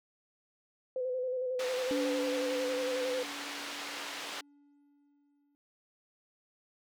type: tone with vibrato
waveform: sine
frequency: 508 Hz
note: B4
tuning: 49 cents sharp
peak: -31 dBFS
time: 0.96-3.23 s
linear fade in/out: 2 ms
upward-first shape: square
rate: 11 Hz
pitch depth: 30 cents each way
type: band-pass noise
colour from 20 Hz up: white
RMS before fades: -41 dBFS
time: 1.59-4.41 s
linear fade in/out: 5 ms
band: 390 to 3800 Hz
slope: 12 dB/octave
type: tone with exponential decay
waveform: triangle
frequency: 286.7 Hz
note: D4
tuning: 42 cents flat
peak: -29 dBFS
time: 1.91-5.55 s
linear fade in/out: 0 ms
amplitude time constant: 790 ms
effects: none